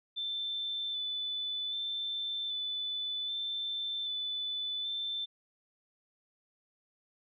sine tone with vibrato, 3520 Hz, A7, in tune, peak -33 dBFS, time 0.16-5.26 s, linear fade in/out 20 ms, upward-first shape square, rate 0.64 Hz, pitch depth 13 cents each way, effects none

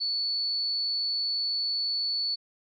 sine tone, 4446 Hz, C#8, 4 cents sharp, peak -26 dBFS, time 0-2.36 s, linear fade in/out 20 ms, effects none

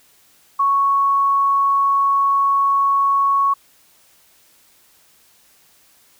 sine tone, 1108.7 Hz, C#6, in tune, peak -13 dBFS, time 0.59-3.54 s, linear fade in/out 10 ms, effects white hiss -54 dBFS RMS until 6.19 s

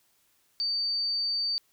sine tone, 4600 Hz, D8, 37 cents flat, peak -26 dBFS, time 0.6-1.58 s, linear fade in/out 0 ms, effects white hiss -68 dBFS RMS until 1.72 s

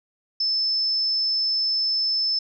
sine tone, 5260 Hz, E8, 5 cents flat, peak -20 dBFS, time 0.4-2.39 s, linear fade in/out 5 ms, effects none

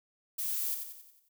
violet noise with echo, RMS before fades -34 dBFS, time 0.38-0.75 s, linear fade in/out 10 ms, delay 90 ms, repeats 6, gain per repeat -6 dB, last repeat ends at 1.29 s, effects none

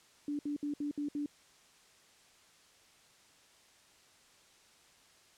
sine tone bursts, 291.5 Hz, D4, 13 cents flat, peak -33 dBFS, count 6, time 0.28-1.26 s, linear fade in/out 2 ms, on 110 ms, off 64 ms, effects white hiss -63 dBFS RMS until 5.37 s + low-pass 8000 Hz 12 dB/octave

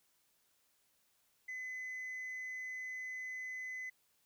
sine tone, 2025 Hz, B6, 43 cents sharp, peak -38 dBFS, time 1.48-3.9 s, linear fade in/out 10 ms, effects tanh soft clip ceiling -40 dBFS + white hiss -75 dBFS RMS until 4.25 s

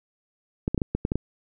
clicks, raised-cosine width 3 ms, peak -11 dBFS, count 8, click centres 0.679 / 0.746 / 0.778 / 0.818 / 0.95 / 1.051 / 1.119 / 1.156 s, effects none

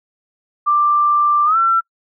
sine tone with pitch glide, 1181 to 1348.8 Hz, D6 to E6, +9 to +39 cents, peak -11 dBFS, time 0.66-1.81 s, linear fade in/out 20 ms, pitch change +230 cents, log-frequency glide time 1.45-1.57 s, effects noise-tail reverb RT60 0.1 s tail -26 dB re dry

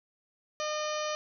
harmonic tone with a mistuned harmonic, 608 Hz, D#5, 40 cents flat, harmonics 1 / 2 / 3 / 4 / 5 / 6 / 7 / 8 / 9 / 10, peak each -33 / -36 / -43 / -43 / -43 / -47 / -46 / -46 / -44 / -47 dBFS, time 0.6-1.15 s, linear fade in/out 0 ms, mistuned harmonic 9, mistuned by +73 cents, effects none

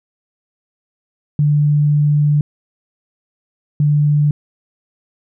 sine tone bursts at uneven times, 147.6 Hz, D3, 9 cents sharp, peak -10 dBFS, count 2, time 1.39-2.41 / 3.8-4.31 s, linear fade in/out 2 ms, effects none

